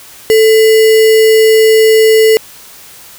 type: tone with sample-and-hold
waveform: sine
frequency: 440 Hz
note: A4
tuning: in tune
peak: -3 dBFS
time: 0.3-2.37 s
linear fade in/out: 0 ms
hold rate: 2450 Hz
effects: white hiss -35 dBFS RMS until 3.18 s